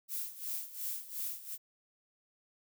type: noise with tremolo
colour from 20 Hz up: violet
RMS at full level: -37 dBFS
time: 0.08-1.58 s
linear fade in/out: 50 ms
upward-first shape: sine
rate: 2.8 Hz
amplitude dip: 80%
effects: none